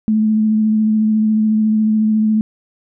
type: tone with vibrato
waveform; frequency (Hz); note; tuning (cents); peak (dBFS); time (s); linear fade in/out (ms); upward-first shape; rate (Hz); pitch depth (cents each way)
sine; 216.5; A3; -28; -11; 0.08-2.41; 0; triangle; 14; 22
effects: none